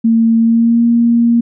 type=tone with pitch glide; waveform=sine; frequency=227.4 to 234.5 Hz; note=A#3 to A#3; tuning=-43 to +11 cents; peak=-7 dBFS; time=0.04-1.41 s; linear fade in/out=10 ms; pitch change=+54 cents; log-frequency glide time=0.39-0.84 s; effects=none